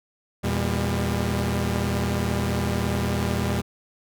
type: tone cluster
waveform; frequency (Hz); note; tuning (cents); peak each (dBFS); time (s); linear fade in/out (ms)
sawtooth; 83.1 / 119.2 / 200.4; E2 / A#2 / G3; +15 / +39 / +38; -23; 0.43-3.62; 20
effects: none